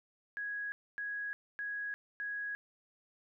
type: tone bursts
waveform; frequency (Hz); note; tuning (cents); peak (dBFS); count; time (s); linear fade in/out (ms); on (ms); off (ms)
sine; 1661.2; G#6; 0; -36; 4; 0.37-2.55; 0; 350; 260
effects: none